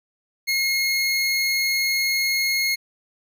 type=tone; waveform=25% pulse; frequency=2156 Hz; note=C#7; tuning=49 cents flat; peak=-16 dBFS; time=0.47-2.76 s; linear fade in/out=20 ms; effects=none